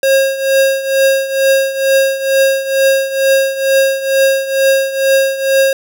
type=tone with tremolo; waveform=square; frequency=540 Hz; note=C#5; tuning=45 cents flat; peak=-7 dBFS; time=0.03-5.73 s; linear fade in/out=2 ms; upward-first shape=triangle; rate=2.2 Hz; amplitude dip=80%; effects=none